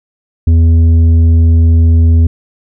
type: tone with tanh clipping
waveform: triangle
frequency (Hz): 82.41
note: E2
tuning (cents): 0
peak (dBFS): -5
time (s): 0.47-2.27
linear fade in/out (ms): 5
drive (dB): 11
effects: none